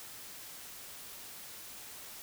silence, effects white hiss -48 dBFS RMS until 2.22 s

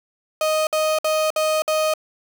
35% pulse tone bursts, 623 Hz, D#5, 2 cents sharp, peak -16 dBFS, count 5, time 0.41-1.938 s, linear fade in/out 2 ms, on 260 ms, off 57 ms, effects none

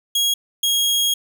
sawtooth tone pair in turn, 3300 / 3281 Hz, G#7 / G#7, -12 / -22 cents, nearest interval unison, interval 10 cents, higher first, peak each -13 / -13 dBFS, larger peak neither, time 0.15-0.34 / 0.63-1.14 s, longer second, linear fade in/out 5 ms, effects none

